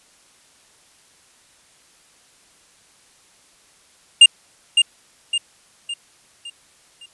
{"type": "tone with echo", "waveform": "square", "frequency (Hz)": 2811, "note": "F7", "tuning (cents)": 11, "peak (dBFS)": -4, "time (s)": [4.21, 4.26], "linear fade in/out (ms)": 5, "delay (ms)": 560, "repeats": 5, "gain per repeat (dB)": -7, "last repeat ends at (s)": 7.06, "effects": ["white hiss -54 dBFS RMS until 7.13 s", "resampled to 24000 Hz"]}